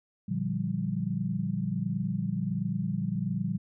sine chord, G minor seventh, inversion first, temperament equal, 116.54 / 146.83 / 174.61 / 196 Hz, Bb2 / D3 / F3 / G3, 0 / 0 / 0 / 0 cents, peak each -35 / -35 / -32 / -32 dBFS, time 0.28-3.58 s, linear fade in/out 10 ms, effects none

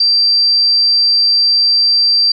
sine tone, 4699 Hz, D8, in tune, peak -8 dBFS, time 0-2.32 s, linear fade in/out 5 ms, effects none

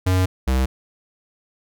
square tone pair in turn, 92.5 / 64.94 Hz, F#2 / C2, 0 / -12 cents, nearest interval tritone, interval 612 cents, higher first, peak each -16 / -17 dBFS, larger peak first, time 0.06-0.26 / 0.47-0.66 s, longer first, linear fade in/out 10 ms, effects none

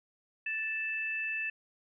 sine tone pair together, 1760 / 2637 Hz, A6 / E7, 0 / 0 cents, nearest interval perfect fifth, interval 700 cents, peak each -37 / -33 dBFS, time 0.46-1.5 s, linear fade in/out 5 ms, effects none

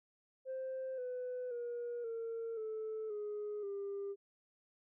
sine tone with pitch steps, 523.3 / 500.2 / 478.2 / 457.1 / 437 / 417.7 / 399.3 Hz, C5 / B4 / A#4 / A#4 / A4 / G#4 / G4, 0 / +22 / +44 / -34 / -12 / +10 / +32 cents, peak -37 dBFS, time 0.45-4.16 s, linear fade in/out 50 ms, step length 530 ms, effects tanh soft clip ceiling -36 dBFS

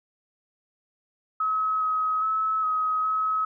sine tone with pitch steps, 1281 / 1270 / 1296 / 1266 / 1281 Hz, E6 / D#6 / E6 / D#6 / E6, -50 / +35 / -30 / +30 / -50 cents, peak -22 dBFS, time 1.4-3.45 s, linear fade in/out 5 ms, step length 410 ms, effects none

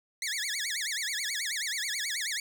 15% pulse tone with vibrato, 1943 Hz, B6, 29 cents flat, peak -24 dBFS, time 0.22-2.4 s, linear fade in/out 2 ms, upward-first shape sine, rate 9.3 Hz, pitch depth 280 cents each way, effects none

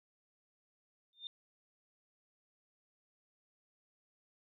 sine tone with exponential growth, 3616 Hz, A7, 47 cents sharp, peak -37 dBFS, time 1.13-1.27 s, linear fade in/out 1 ms, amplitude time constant 30 ms, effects none

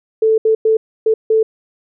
sine tone bursts at uneven times, 441 Hz, A4, 4 cents sharp, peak -9 dBFS, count 5, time 0.22-0.38 / 0.45-0.55 / 0.65-0.77 / 1.06-1.14 / 1.3-1.43 s, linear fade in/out 5 ms, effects none

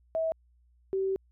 sine tone pair in turn, 647 / 384.7 Hz, E5 / G4, -32 / -33 cents, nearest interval major sixth, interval 901 cents, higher first, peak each -26 dBFS, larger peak neither, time 0.15-0.32 / 0.93-1.16 s, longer second, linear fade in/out 0 ms, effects added 60 Hz sine -61 dBFS peak until 1.31 s

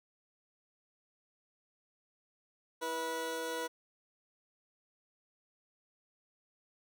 20% pulse tone pair together, 325.8 / 488.2 Hz, E4 / B4, -20 / -20 cents, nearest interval perfect fifth, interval 700 cents, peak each -38 / -31 dBFS, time 2.81-3.68 s, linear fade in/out 20 ms, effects none

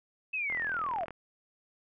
sine linear sweep, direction down, 2637 to 615 Hz, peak -30 dBFS, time 0.33-1.05 s, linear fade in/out 10 ms
click train, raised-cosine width 0.5 ms, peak -27 dBFS, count 26, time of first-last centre 0.5-1.107 s, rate 41.2 Hz
effects none

